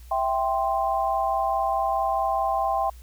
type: chord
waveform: sine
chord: C major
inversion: first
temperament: equal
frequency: 659.3 / 784 / 1046.5 Hz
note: E5 / G5 / C6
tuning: 0 / 0 / 0 cents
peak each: -27 / -24 / -27 dBFS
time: 0.11-2.9 s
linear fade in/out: 5 ms
effects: added 60 Hz sine -42 dBFS peak until 3.02 s + white hiss -56 dBFS RMS until 3.02 s